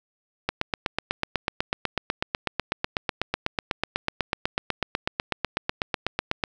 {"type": "click train", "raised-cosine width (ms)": 0.3, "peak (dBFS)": -7, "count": 49, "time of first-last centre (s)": [0.49, 6.438], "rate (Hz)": 8.07, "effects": []}